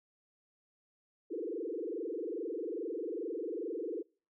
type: tone with frequency modulation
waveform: sine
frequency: 397.5 Hz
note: G4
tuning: 24 cents sharp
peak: -35 dBFS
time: 1.3-4.03 s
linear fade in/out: 20 ms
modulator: 22.4 Hz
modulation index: 3.8
effects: noise-tail reverb RT60 0.4 s tail -26 dB re dry